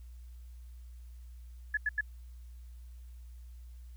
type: tone bursts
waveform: sine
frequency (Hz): 1706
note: G#6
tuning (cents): +46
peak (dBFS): -27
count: 3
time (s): 1.74-2.01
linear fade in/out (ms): 5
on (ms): 32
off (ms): 87
effects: added 60 Hz sine -46 dBFS peak until 3.96 s + white hiss -70 dBFS RMS until 3.96 s